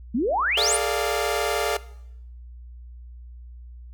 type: exponential sweep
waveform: sine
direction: up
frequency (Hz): 207.7 to 10370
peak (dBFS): -20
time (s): 0.14-0.77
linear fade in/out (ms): 10
type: chord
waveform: sawtooth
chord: Bb dominant seventh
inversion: third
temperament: equal with one note detuned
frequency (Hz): 415.3 / 455.5 / 587.3 / 698.5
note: Ab4 / Bb4 / D5 / F5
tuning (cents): 0 / -40 / 0 / 0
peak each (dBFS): -24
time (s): 0.57-1.77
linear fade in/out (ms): 5
effects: noise-tail reverb RT60 0.8 s tail -19 dB re dry + added 60 Hz sine -39 dBFS peak until 3.93 s